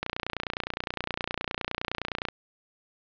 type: click train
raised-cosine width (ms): 0.3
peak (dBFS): -13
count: 68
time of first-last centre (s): 0.03-2.286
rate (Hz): 29.7
effects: resampled to 11025 Hz + 7-bit